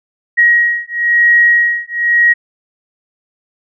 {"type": "beating tone pair", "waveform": "sine", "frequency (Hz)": [1894, 1895], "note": ["A#6", "A#6"], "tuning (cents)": [27, 28], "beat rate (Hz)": 1, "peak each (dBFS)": -11, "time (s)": [0.37, 2.34], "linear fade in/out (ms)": 20, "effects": []}